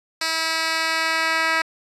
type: tone with band-pass filter sweep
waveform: 10% pulse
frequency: 323.5 Hz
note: E4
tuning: 32 cents flat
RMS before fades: -22 dBFS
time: 0.21-1.62 s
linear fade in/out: 5 ms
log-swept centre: 4300 to 2300 Hz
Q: 1.1
effects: resampled to 32000 Hz